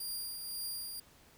15% pulse tone with tremolo, 4790 Hz, D8, 33 cents sharp, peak -30 dBFS, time 0-1 s, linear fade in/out 5 ms, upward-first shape triangle, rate 1.9 Hz, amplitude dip 45%, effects pink hiss -62 dBFS RMS until 1.37 s

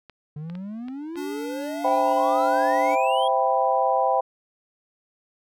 clicks, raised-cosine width 0.3 ms, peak -28 dBFS, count 6, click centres 0.097 / 0.499 / 0.553 / 0.884 / 1.157 / 1.88 s
triangle exponential sweep, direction up, 145.6 to 3322 Hz, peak -29 dBFS, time 0.36-3.28 s, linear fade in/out 5 ms
square tone, 289.2 Hz, D4, 27 cents flat, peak -31 dBFS, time 1.16-2.96 s, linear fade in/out 20 ms
sine chord, C major seventh, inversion none, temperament equal, 523.3 / 659.3 / 784 / 987.8 Hz, C5 / E5 / G5 / B5, 0 / 0 / 0 / 0 cents, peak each -24 / -25 / -22 / -25 dBFS, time 1.84-4.21 s, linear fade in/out 10 ms
effects none

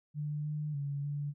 sine tone with pitch steps, 148.8 / 150.6 / 141.8 / 144.8 Hz, D3 / D3 / C#3 / D3, +23 / +44 / +40 / -24 cents, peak -33 dBFS, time 0.14-1.34 s, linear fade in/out 50 ms, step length 300 ms, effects none

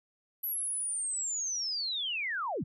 sine linear sweep, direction down, 11840 to 90 Hz, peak -31 dBFS, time 0.43-2.64 s, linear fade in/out 10 ms, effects none

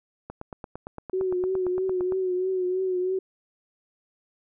click train, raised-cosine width 1 ms, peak -22 dBFS, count 17, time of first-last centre 0.3-2.122 s, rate 8.78 Hz
sine tone with vibrato, 370 Hz, F#4, in tune, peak -23 dBFS, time 1.13-3.19 s, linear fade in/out 5 ms, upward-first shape triangle, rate 3.1 Hz, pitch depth 50 cents each way
effects none

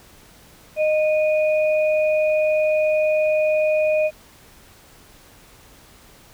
sine tone pair together, 617 / 2470 Hz, D#5 / D#7, -15 / -13 cents, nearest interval 2 octaves, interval 2402 cents, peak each -16 / -27 dBFS, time 0.76-4.11 s, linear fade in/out 50 ms, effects pink hiss -49 dBFS RMS until 6.33 s

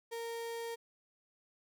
35% pulse tone, 462.9 Hz, A#4, 12 cents flat, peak -37 dBFS, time 0.11-0.76 s, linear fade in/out 20 ms, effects none

